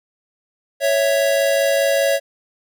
square tone pair together, 554.4 / 659.3 Hz, C#5 / E5, 0 / 0 cents, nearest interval minor third, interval 300 cents, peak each -17 / -20 dBFS, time 0.8-2.2 s, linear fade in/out 50 ms, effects none

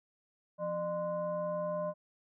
sine tone with frequency modulation, 605 Hz, D#5, 49 cents flat, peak -32 dBFS, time 0.58-1.94 s, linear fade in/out 50 ms, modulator 432 Hz, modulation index 0.71, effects none

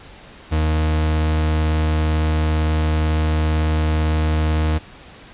40% pulse tone, 77.9 Hz, D#2, 3 cents sharp, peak -15 dBFS, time 0.51-4.79 s, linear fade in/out 20 ms, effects pink hiss -42 dBFS RMS until 5.33 s + resampled to 8000 Hz

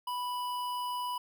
square tone with notch filter, 987.8 Hz, B5, in tune, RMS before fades -35 dBFS, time 0.07-1.18 s, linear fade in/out 5 ms, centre 7100 Hz, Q 1.3, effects none

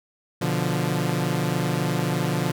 sawtooth chord, B diminished, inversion none, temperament equal, 123.47 / 146.83 / 174.61 Hz, B2 / D3 / F3, 0 / 0 / 0 cents, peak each -24 / -22 / -22 dBFS, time 0.41-2.52 s, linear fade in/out 10 ms, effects none

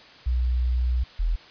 sine tone pair in turn, 61.74 / 41.43 Hz, B1 / E1, 0 / +9 cents, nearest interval perfect fifth, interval 691 cents, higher first, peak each -20 dBFS, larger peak neither, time 0.26-1.04 / 1.19-1.36 s, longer first, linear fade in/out 10 ms, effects white hiss -48 dBFS RMS until 1.5 s + resampled to 11025 Hz

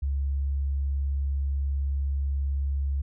sine tone, 69.3 Hz, C#2, in tune, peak -24 dBFS, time 0.02-3.02 s, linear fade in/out 10 ms, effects none

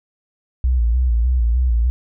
sine tone with vibrato, 60.1 Hz, B1, 46 cents flat, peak -13 dBFS, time 0.64-1.9 s, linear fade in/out 0 ms, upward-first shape square, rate 3.3 Hz, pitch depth 80 cents each way, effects none

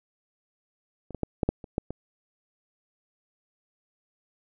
clicks, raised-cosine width 2 ms, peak -27 / -21 / -13 / -10 / -9 / -27 / -12 / -20 dBFS, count 8, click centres 1.107 / 1.147 / 1.233 / 1.432 / 1.49 / 1.642 / 1.781 / 1.906 s, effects none

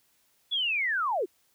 sine linear sweep, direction down, 3462 to 310 Hz, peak -25 dBFS, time 0.51-1.26 s, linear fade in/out 20 ms, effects white hiss -68 dBFS RMS until 1.54 s

